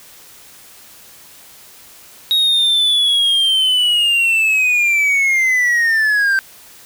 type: linear sweep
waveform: triangle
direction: down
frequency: 3790 to 1553 Hz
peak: -10 dBFS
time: 2.31-6.39 s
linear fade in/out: 0 ms
effects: white hiss -42 dBFS RMS until 6.85 s